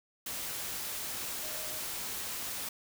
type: tone in noise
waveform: sine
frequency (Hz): 622.3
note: D#5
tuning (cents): 0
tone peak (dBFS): -49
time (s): 1.43-1.79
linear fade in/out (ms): 5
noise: white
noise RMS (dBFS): -38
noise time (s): 0.26-2.69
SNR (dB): -14
effects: none